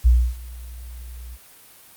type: tone with ADSR envelope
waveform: sine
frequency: 60.4 Hz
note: B1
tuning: 38 cents flat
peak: -9 dBFS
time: 0.04-1.38 s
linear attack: 23 ms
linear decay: 280 ms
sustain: -24 dB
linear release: 44 ms
effects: white hiss -48 dBFS RMS until 1.96 s + Opus 48 kbps